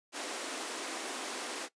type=high-pass noise; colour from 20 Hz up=pink; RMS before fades=-39 dBFS; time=0.12-1.69 s; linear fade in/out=50 ms; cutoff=260 Hz; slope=48 dB/octave; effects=noise-tail reverb RT60 0.1 s tail -18 dB re dry + resampled to 22050 Hz